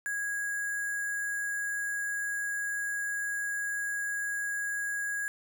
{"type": "tone with sample-and-hold", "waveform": "sine", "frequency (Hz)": 1651, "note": "G#6", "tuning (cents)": -11, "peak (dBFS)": -30, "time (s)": [0.06, 5.28], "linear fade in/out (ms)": 0, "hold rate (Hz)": 8820, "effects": []}